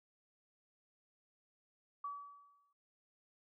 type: tone with exponential decay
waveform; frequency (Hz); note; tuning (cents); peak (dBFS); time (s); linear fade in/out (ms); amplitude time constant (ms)
sine; 1144; D6; -46; -38; 2.04-2.73; 5; 150
effects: none